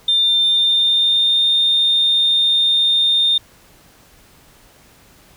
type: tone with pitch glide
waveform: sine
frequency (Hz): 3601 to 3637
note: A7 to A#7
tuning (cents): +39 to -43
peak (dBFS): -11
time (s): 0.08-3.38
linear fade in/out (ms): 5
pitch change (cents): +18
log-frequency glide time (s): 0.49-1.44
effects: tanh soft clip ceiling -7 dBFS + pink hiss -49 dBFS RMS until 5.36 s